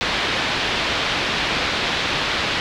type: low-pass noise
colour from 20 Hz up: white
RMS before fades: -22 dBFS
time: 0.01-2.6 s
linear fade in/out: 0 ms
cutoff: 3900 Hz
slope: 24 dB/octave
effects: none